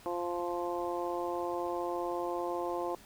harmonic tone, 174.61 Hz, F3, in tune, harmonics 2 / 3 / 4 / 5 / 6, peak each -36 / -38 / -39 / -40 / -41 dBFS, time 0.06-2.95 s, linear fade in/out 0 ms, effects pink hiss -56 dBFS RMS until 3.05 s

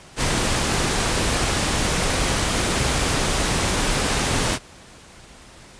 pink noise, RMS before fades -21 dBFS, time 0.16-4.59 s, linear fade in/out 50 ms, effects pink hiss -45 dBFS RMS until 5.79 s + resampled to 22050 Hz

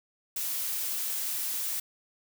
blue noise, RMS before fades -32 dBFS, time 0.36-1.8 s, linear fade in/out 5 ms, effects none

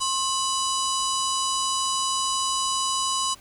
harmonic tone with a mistuned harmonic, 990 Hz, B5, 4 cents sharp, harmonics 1 / 3 / 4 / 5 / 6 / 7 / 8 / 9 / 10, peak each -26 / -31 / -32 / -33 / -34 / -34 / -35 / -36 / -36 dBFS, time 0-3.35 s, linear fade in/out 20 ms, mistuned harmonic 1, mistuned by +130 cents, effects pink hiss -51 dBFS RMS until 3.4 s

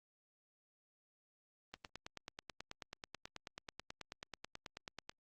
click train, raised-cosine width 0.2 ms, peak -28 dBFS, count 32, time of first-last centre 1.74-5.095 s, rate 9.24 Hz, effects Opus 32 kbps

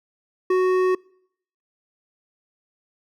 triangle tone with hard clipping, 370 Hz, F#4, in tune, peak -18 dBFS, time 0.5-0.95 s, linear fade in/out 5 ms, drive 14 dB, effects noise-tail reverb RT60 0.7 s tail -26 dB re dry

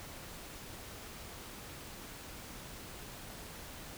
silence, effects pink hiss -48 dBFS RMS until 3.97 s

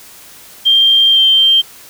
sine tone with pitch glide, 3178 to 3149 Hz, G7 to G7, +23 to +7 cents, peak -6 dBFS, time 0.65-1.62 s, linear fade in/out 20 ms, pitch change -16 cents, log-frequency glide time 1.12-1.2 s, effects white hiss -38 dBFS RMS until 1.89 s

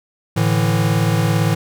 square chord, A suspended fourth, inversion none, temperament equal, 110 / 146.83 / 164.81 Hz, A2 / D3 / E3, 0 / 0 / 0 cents, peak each -18 / -22 / -19 dBFS, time 0.36-1.55 s, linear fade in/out 10 ms, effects none

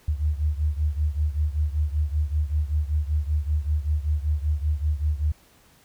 sine beating tone pair, 73.8 / 79 Hz, D2 / D#2, +9 / +27 cents, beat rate 5.2 Hz, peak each -23 / -26 dBFS, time 0.08-5.32 s, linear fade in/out 5 ms, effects pink hiss -57 dBFS RMS until 5.84 s

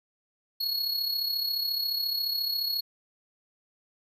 square tone with amplitude modulation, 4337 Hz, C#8, 39 cents flat, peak -25 dBFS, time 0.6-2.81 s, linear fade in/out 10 ms, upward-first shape sine, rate 34.3 Hz, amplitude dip 55%, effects none

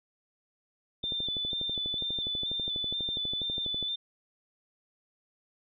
sine tone with vibrato, 3540 Hz, A7, 10 cents sharp, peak -30 dBFS, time 1.03-3.96 s, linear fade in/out 10 ms, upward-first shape square, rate 2.1 Hz, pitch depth 24 cents each way
click train, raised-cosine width 2 ms, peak -27 dBFS, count 35, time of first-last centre 1.04-3.827 s, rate 12.2 Hz
effects none

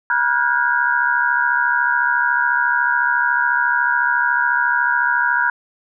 sine tone cluster, 963 / 1418 / 1492 / 1628 Hz, B5 / F6 / F#6 / G#6, -44 / +26 / +14 / -35 cents, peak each -20 dBFS, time 0.1-5.5 s, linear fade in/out 2 ms, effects none

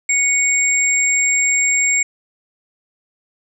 sine tone pair together, 2217 / 7457 Hz, C#7 / A#8, 0 / 0 cents, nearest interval octave + major sixth, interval 2100 cents, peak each -16 dBFS, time 0.09-2.03 s, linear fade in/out 5 ms, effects none

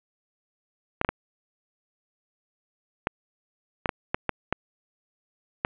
clicks, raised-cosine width 0.5 ms, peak -8 dBFS, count 10, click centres 1.014 / 1.048 / 1.09 / 3.071 / 3.858 / 3.892 / 4.145 / 4.293 / 4.526 / 5.649 s, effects resampled to 8000 Hz + 8-bit

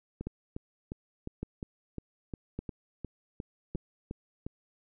two click trains, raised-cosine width 3 ms, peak -22 / -24 dBFS, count 4 / 13, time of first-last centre 0.27-3.75 / 0.21-4.465 s, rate 0.862 / 2.82 Hz, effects none

